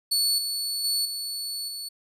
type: tone with level steps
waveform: sawtooth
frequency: 4435 Hz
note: C#8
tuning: in tune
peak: -18 / -24 / -20 / -27 / -30 dBFS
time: 0.11-1.89 s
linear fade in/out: 10 ms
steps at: 0.38 / 0.84 / 1.05 / 1.68 s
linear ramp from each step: 5 ms
effects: resampled to 32000 Hz